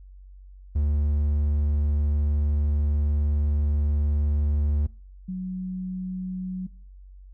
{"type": "tone pair in turn", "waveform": ["triangle", "sine"], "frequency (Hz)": [73.42, 185.01], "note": ["D2", "F#3"], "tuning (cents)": [0, 0], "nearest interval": "octave + major third", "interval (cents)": 1600, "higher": "second", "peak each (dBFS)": [-18, -28], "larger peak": "first", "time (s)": [[0.75, 4.87], [5.28, 6.67]], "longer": "first", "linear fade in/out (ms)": 10, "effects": ["noise-tail reverb RT60 0.5 s tail -24 dB re dry", "added 47 Hz sine -43 dBFS peak until 7.33 s"]}